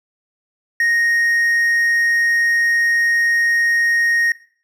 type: tone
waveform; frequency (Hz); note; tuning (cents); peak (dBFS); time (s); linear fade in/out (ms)
triangle; 1864.7; A#6; 0; -12; 0.8-4.32; 2
effects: noise-tail reverb RT60 0.5 s tail -18 dB re dry